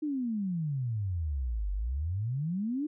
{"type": "exponential two-way sweep", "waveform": "sine", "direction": "down then up", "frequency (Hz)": [312.6, 46.51, 312.6], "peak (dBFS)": -29, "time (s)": [0.02, 2.87], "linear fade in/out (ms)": 10, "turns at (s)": 1.72, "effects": []}